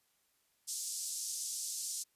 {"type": "band-pass noise", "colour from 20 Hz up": "white", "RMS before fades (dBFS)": -40, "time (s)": [0.67, 2.04], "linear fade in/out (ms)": 20, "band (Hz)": [5200, 9300], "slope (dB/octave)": 24, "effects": ["white hiss -75 dBFS RMS until 2.15 s", "resampled to 32000 Hz"]}